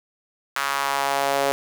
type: tone with high-pass filter sweep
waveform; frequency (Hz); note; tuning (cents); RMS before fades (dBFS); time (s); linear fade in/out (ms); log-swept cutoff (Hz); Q
sawtooth; 139.1; C#3; +6; -23; 0.56-1.52; 0; 1300 to 530; 2.2
effects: 7-bit